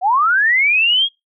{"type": "linear sweep", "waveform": "sine", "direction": "up", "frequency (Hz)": [698.5, 3322], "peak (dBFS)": -11, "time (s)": [0.01, 1.09], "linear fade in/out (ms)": 50, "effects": ["noise-tail reverb RT60 0.2 s tail -26 dB re dry"]}